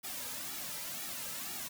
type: noise with flanger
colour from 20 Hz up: white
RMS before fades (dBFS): -41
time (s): 0.03-1.69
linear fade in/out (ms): 20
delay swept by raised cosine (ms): 1.9 to 2.78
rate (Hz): 2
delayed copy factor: -0.9
effects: none